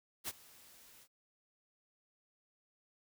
white noise with ADSR envelope, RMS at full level -38 dBFS, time 0.24-1.08 s, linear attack 44 ms, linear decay 33 ms, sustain -22 dB, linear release 61 ms, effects none

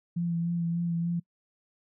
sine tone with vibrato, 170 Hz, F3, 46 cents flat, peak -26 dBFS, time 0.16-1.2 s, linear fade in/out 10 ms, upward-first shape sine, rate 3.4 Hz, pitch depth 22 cents each way, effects noise-tail reverb RT60 0.1 s tail -25 dB re dry

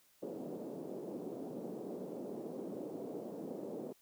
white band-pass noise, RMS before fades -44 dBFS, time 0.22-3.93 s, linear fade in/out 10 ms, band 190 to 500 Hz, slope 24 dB/octave, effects white hiss -69 dBFS RMS until 4.01 s

